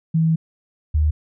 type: tone pair in turn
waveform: sine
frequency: 161.7 / 76.31 Hz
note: E3 / D#2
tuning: -33 / -33 cents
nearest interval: octave + minor second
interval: 1300 cents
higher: first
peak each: -14 dBFS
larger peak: neither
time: 0.14-0.36 / 0.94-1.11 s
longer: first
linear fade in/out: 10 ms
effects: none

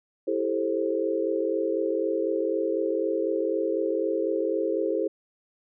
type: chord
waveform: sine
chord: A minor seventh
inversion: second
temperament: just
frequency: 330 / 396 / 440 / 528 Hz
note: E4 / G4 / A4 / C5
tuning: +2 / +18 / 0 / +16 cents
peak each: -29 dBFS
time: 0.27-5.08 s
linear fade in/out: 10 ms
effects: none

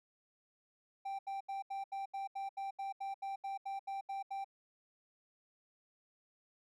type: tone bursts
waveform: triangle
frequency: 784 Hz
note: G5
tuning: in tune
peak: -36 dBFS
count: 16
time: 1.05-4.445 s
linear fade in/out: 10 ms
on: 140 ms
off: 77 ms
effects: none

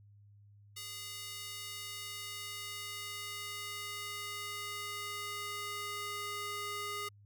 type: tone with high-pass filter sweep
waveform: square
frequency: 411.5 Hz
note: G#4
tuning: 16 cents flat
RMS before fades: -42 dBFS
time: 0.76-7.09 s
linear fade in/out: 10 ms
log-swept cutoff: 3300 to 980 Hz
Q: 0.85
effects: added 102 Hz sine -57 dBFS peak until 7.25 s

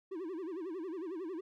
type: tone with vibrato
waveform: triangle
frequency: 349.2 Hz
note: F4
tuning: in tune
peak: -36 dBFS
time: 0.11-1.41 s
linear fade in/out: 10 ms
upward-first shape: sine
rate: 11 Hz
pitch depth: 200 cents each way
effects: none

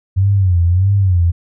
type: tone with vibrato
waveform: sine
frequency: 92.5 Hz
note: F#2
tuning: in tune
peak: -9 dBFS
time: 0.16-1.32 s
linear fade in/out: 20 ms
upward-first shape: sine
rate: 1.6 Hz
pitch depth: 140 cents each way
effects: none

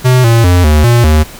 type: tone with pitch steps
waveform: square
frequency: 127.1 / 115.6 / 89 / 75.8 / 119.1 / 77.1 Hz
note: C3 / A#2 / F2 / D#2 / A#2 / D#2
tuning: -50 / -14 / +33 / -45 / +38 / -15 cents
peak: -5 dBFS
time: 0.04-1.24 s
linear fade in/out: 20 ms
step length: 200 ms
effects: pink hiss -31 dBFS RMS until 1.39 s

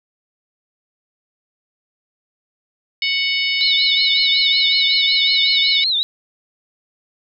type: harmonic tone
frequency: 740 Hz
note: F#5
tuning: in tune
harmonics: 3 / 4 / 5 / 6 / 7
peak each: -20 / -22 / -24 / -26 / -27 dBFS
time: 3.02-5.84 s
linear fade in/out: 2 ms
type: tone with vibrato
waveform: sine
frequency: 3883 Hz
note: B7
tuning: 30 cents flat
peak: -15 dBFS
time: 3.61-6.03 s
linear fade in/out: 0 ms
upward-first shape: triangle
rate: 5.4 Hz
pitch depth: 180 cents each way
effects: none

